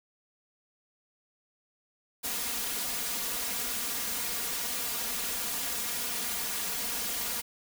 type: noise with comb filter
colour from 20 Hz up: white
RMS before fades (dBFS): -33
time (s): 2.23-7.42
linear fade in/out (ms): 20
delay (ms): 4.2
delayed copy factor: +0.9
effects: none